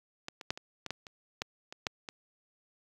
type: clicks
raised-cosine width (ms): 0.2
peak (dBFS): -21 / -26 / -13 / -26 / -20 / -17 / -29 / -15 / -26 / -13 / -23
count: 11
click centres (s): 0.284 / 0.412 / 0.505 / 0.575 / 0.863 / 0.906 / 1.068 / 1.419 / 1.725 / 1.868 / 2.088
effects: high-pass 60 Hz 12 dB/octave + 9-bit